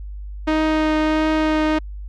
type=tone with vibrato; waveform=sawtooth; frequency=311.1 Hz; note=D#4; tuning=in tune; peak=-12 dBFS; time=0.47-1.79 s; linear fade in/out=10 ms; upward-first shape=triangle; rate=1.5 Hz; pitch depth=12 cents each way; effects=added 50 Hz sine -29 dBFS peak until 2.08 s + low-pass 3000 Hz 12 dB/octave